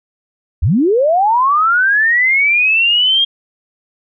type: linear sweep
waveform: sine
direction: up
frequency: 57.3 to 3249 Hz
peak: -9 dBFS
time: 0.62-3.25 s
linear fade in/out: 10 ms
effects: none